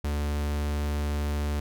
45% pulse tone, 73.42 Hz, D2, in tune, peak -26 dBFS, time 0.04-1.6 s, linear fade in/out 5 ms, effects none

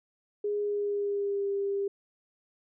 sine tone with pitch glide, 413.1 to 398.3 Hz, G#4 to G4, -9 to +28 cents, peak -27 dBFS, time 0.44-1.88 s, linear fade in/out 5 ms, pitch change -63 cents, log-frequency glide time 0.6-1.49 s, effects none

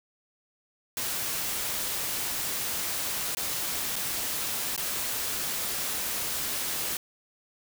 white noise with dropouts, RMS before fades -31 dBFS, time 0.97-6.97 s, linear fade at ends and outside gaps 1 ms, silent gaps 3.349-3.37 / 3.958-3.963 / 4.763-4.777 s, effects none

